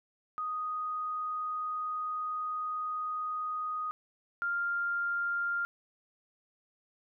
sine tone pair in turn, 1244.5 / 1396.9 Hz, D#6 / F6, 0 / 0 cents, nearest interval major second, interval 200 cents, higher second, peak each -32 / -29 dBFS, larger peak second, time 0.38-3.91 / 4.42-5.65 s, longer first, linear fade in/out 0 ms, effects none

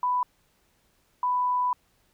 sine tone pair in turn, 993 / 993 Hz, B5 / B5, +9 / +9 cents, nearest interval unison, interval 0 cents, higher neither, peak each -22 dBFS, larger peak neither, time 0.03-0.23 / 1.23-1.73 s, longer second, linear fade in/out 2 ms, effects pink hiss -67 dBFS RMS until 2.13 s

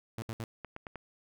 sawtooth tone bursts, 113.4 Hz, A#2, 47 cents flat, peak -32 dBFS, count 3, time 0.18-0.439 s, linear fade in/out 0 ms, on 41 ms, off 68 ms
clicks, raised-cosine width 0.5 ms, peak -26 dBFS, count 4, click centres 0.647 / 0.764 / 0.868 / 0.957 s
effects none

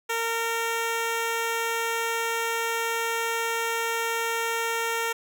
10% pulse tone, 459.2 Hz, A#4, 26 cents flat, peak -17 dBFS, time 0.09-5.13 s, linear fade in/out 10 ms, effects none

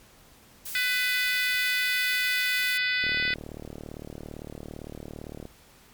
blue noise, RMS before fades -36 dBFS, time 0.65-2.78 s, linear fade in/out 10 ms
harmonic tone, 499.3 Hz, B4, 19 cents sharp, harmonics 3 / 4 / 5 / 6 / 7 / 8 / 9 / 10, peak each -30 / -27 / -31 / -39 / -33 / -39 / -36 / -40 dBFS, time 0.75-3.34 s, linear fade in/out 2 ms
click train, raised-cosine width 2 ms, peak -25 dBFS, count 92, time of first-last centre 3.04-5.454 s, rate 37.7 Hz
effects pink hiss -55 dBFS RMS until 5.93 s + MP3 96 kbps

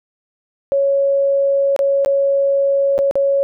sine tone with dropouts, 554.4 Hz, C#5, in tune, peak -12 dBFS, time 0.72-3.43 s, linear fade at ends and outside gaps 0 ms, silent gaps 1.763-1.791 / 2.048-2.06 / 2.98-2.989 / 3.111-3.155 s, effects none

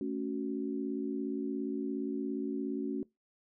sine chord, F# minor, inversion first, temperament equal, 220 / 277.2 / 370 Hz, A3 / C#4 / F#4, 0 / 0 / 0 cents, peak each -38 / -35 / -38 dBFS, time 0.01-3.03 s, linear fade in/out 2 ms, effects noise-tail reverb RT60 0.2 s tail -23 dB re dry

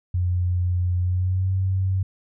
sine tone with pitch glide, 89.4 to 94.72 Hz, F2 to F#2, +41 to +41 cents, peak -19 dBFS, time 0.14-2.03 s, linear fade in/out 5 ms, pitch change +100 cents, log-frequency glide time 1.02-1.51 s, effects none

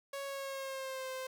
sawtooth tone with pitch glide, 554.4 to 520.3 Hz, C#5 to C5, 0 to -10 cents, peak -35 dBFS, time 0.13-1.27 s, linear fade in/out 5 ms, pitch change -110 cents, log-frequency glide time 0.24-1.11 s, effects none

